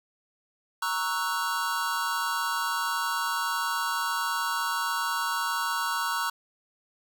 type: chord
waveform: square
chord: F# dominant seventh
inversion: first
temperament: equal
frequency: 932.3 / 1108.7 / 1318.5 / 1480 Hz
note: A#5 / C#6 / E6 / F#6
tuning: 0 / 0 / 0 / 0 cents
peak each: -33 dBFS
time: 0.82-6.3 s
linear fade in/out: 5 ms
effects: none